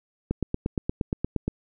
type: click train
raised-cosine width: 3 ms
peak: -12 dBFS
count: 11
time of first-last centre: 0.31-1.48 s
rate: 8.55 Hz
effects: none